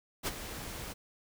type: noise with ADSR envelope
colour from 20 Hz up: pink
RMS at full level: -31 dBFS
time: 0.23-0.94 s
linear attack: 40 ms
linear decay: 30 ms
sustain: -11 dB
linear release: 22 ms
effects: none